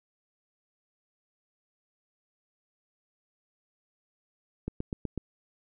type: click train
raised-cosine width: 3 ms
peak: -19 dBFS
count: 5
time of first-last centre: 4.68-5.177 s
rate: 8.05 Hz
effects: none